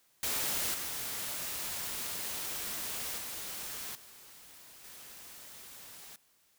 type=noise with level steps; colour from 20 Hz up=white; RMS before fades=-33 / -38 / -41 / -54 / -50 dBFS; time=0.23-6.16 s; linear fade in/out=2 ms; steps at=0.74 / 3.18 / 3.95 / 4.84 s; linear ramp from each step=2 ms; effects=white hiss -69 dBFS RMS until 6.58 s